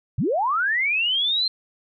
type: linear sweep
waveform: sine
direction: up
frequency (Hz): 87.31 to 4186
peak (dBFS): -19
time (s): 0.18-1.48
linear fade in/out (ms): 5
effects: none